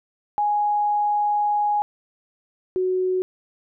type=tone pair in turn; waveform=sine; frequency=830.6 / 370 Hz; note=G#5 / F#4; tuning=0 / 0 cents; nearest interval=octave + major second; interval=1400 cents; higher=first; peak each=-18 / -19 dBFS; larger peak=first; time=0.38-1.82 / 2.76-3.22 s; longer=first; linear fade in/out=0 ms; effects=none